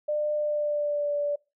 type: tone with pitch glide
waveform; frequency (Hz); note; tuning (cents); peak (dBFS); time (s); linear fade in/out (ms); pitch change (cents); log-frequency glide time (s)
sine; 599 to 581.3; D5 to D5; +34 to -18; -24; 0.08-1.36; 10; -52; 0.37-1.14
effects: noise-tail reverb RT60 0.3 s tail -25 dB re dry